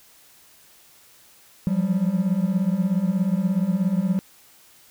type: tone cluster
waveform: triangle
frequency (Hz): 171 / 178.8 / 195.6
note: F3 / F3 / G3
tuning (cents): -36 / +41 / -4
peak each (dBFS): -29 / -21 / -20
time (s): 1.67-4.19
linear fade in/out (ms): 0
effects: white hiss -53 dBFS RMS until 4.9 s

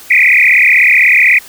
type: tone with frequency modulation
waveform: sine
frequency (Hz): 2217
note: C#7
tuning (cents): 0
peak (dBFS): -4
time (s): 0.1-1.39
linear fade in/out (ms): 10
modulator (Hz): 36.1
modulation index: 7.7
effects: white hiss -35 dBFS RMS until 1.48 s

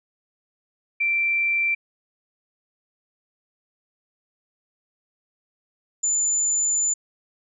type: tone pair in turn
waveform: sine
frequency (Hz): 2349 / 7054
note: D7 / A8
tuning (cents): 0 / +3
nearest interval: octave + perfect fifth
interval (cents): 1903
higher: second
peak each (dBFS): -19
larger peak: neither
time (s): 1-1.75 / 6.03-6.94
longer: second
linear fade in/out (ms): 10
effects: none

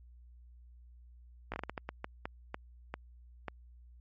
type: slowing click train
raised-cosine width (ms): 0.5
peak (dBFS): -22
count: 13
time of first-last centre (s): 1.52-3.483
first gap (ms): 17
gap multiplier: 1.37
effects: added 60 Hz sine -53 dBFS peak until 4 s + MP3 32 kbps

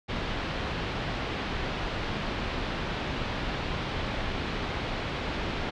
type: low-pass noise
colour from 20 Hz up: pink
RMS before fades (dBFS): -32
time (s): 0.08-5.71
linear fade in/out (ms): 20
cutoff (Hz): 3900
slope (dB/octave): 24
effects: none

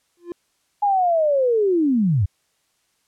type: tone with exponential growth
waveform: triangle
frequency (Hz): 346.7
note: F4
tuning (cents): -13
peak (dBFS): -22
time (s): 0.17-0.32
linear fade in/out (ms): 1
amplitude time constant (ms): 32
type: linear sweep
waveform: sine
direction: down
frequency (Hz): 835 to 82.41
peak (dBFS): -15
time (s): 0.82-2.26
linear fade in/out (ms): 10
effects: white hiss -67 dBFS RMS until 3.07 s + low-pass 10000 Hz 12 dB/octave

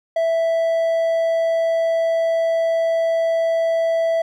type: tone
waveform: triangle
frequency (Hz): 659.3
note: E5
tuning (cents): 0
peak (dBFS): -14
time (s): 0.16-4.22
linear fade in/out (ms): 5
effects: none

